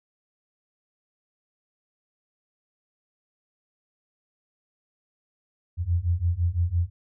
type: beating tone pair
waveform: sine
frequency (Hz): 83.7 / 89.6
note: E2 / F2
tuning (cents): +27 / +45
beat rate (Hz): 5.9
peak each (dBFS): -25 / -24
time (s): 5.77-6.9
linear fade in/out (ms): 50
effects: none